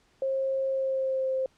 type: tone with pitch glide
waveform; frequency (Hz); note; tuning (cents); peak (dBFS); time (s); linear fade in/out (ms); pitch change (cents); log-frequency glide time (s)
sine; 535 to 524.9; C5 to C5; +38 to +5; -25; 0.22-1.46; 2; -33; 0.69-1.34
effects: pink hiss -65 dBFS RMS until 1.57 s + low-pass 7000 Hz 12 dB/octave